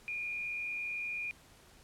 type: tone with frequency modulation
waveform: sine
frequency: 2425 Hz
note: D#7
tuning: 45 cents flat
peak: -35 dBFS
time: 0.08-1.31 s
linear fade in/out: 0 ms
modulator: 95.6 Hz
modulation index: 0.51
effects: pink hiss -60 dBFS RMS until 1.83 s + low-pass 12000 Hz 12 dB/octave